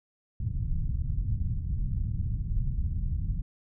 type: low-pass noise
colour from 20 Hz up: pink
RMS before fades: -29 dBFS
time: 0.4-3.42 s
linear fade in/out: 5 ms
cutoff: 140 Hz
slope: 24 dB/octave
effects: none